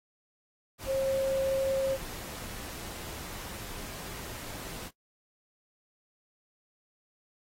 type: tone in noise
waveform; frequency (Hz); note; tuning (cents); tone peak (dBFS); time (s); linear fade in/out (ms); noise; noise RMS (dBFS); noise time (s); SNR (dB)
sine; 537; C5; +45; -25; 0.86-1.98; 50; pink; -42; 0.78-4.91; +14
effects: noise-tail reverb RT60 0.1 s tail -19 dB re dry + AAC 48 kbps